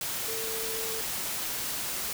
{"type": "tone in noise", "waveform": "sine", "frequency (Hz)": 447.6, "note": "A4", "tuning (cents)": 30, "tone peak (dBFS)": -37, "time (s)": [0.28, 1.01], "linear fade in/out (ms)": 2, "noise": "white", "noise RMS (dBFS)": -33, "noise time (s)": [0.01, 2.13], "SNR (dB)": -7, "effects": []}